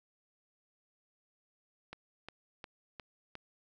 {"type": "click train", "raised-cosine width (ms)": 0.3, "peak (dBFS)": -28, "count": 5, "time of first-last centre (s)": [1.93, 3.353], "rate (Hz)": 2.81, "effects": []}